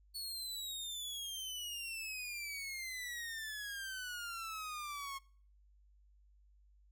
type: exponential sweep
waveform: sawtooth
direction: down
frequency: 4435 to 1083 Hz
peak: -38 dBFS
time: 0.14-5.19 s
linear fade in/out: 20 ms
effects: noise-tail reverb RT60 0.5 s tail -23 dB re dry + added 50 Hz sine -63 dBFS peak until 6.91 s